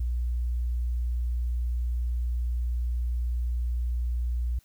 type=tone; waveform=sine; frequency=60 Hz; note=B1; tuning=49 cents flat; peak=-25 dBFS; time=0-4.59 s; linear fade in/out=5 ms; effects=white hiss -64 dBFS RMS until 4.64 s